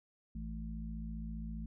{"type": "harmonic tone", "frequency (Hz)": 55, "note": "A1", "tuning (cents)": 0, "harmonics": [1, 3, 4], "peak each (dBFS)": [-41, -46, -45], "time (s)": [0.35, 1.66], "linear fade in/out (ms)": 5, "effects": []}